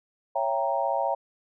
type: chord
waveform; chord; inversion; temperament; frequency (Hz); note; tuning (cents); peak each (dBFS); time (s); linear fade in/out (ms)
sine; C# diminished seventh; none; equal with one note detuned; 554.4 / 670 / 784 / 932.3; C#5 / E5 / G5 / Bb5; 0 / +28 / 0 / 0; -29; 0.35-1.15; 10
effects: none